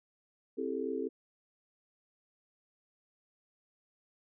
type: chord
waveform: sine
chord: A minor seventh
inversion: first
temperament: just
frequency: 264 / 330 / 396 / 440 Hz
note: C4 / E4 / G4 / A4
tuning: +16 / +2 / +18 / 0 cents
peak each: -38 / -40 / -38 / -37 dBFS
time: 0.57-1.09 s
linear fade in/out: 20 ms
effects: none